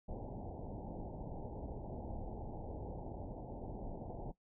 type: low-pass noise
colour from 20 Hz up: pink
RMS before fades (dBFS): -45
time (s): 0.08-4.32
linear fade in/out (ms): 10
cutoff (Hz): 890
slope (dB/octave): 96
effects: noise-tail reverb RT60 0.1 s tail -17 dB re dry